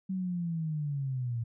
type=linear sweep; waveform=sine; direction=down; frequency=191.3 to 113.3 Hz; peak=-30 dBFS; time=0.09-1.44 s; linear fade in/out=10 ms; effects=none